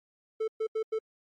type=tone bursts at uneven times; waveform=triangle; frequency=440 Hz; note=A4; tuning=in tune; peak=-25 dBFS; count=4; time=0.4-0.48 / 0.6-0.67 / 0.75-0.83 / 0.92-0.99 s; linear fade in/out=10 ms; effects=MP3 48 kbps